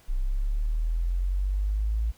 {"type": "linear sweep", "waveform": "sine", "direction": "up", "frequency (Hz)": [30.84, 56], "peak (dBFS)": -23, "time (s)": [0.08, 2.12], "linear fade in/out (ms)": 20, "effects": ["pink hiss -58 dBFS RMS until 2.17 s"]}